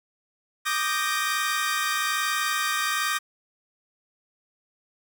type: chord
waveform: sawtooth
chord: Eb major seventh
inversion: third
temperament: equal with one note detuned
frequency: 1174.7 / 1235.9 / 1568 / 1864.7 Hz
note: D6 / Eb6 / G6 / Bb6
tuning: 0 / -12 / 0 / 0 cents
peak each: -26 dBFS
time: 0.65-3.19 s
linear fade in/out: 20 ms
effects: none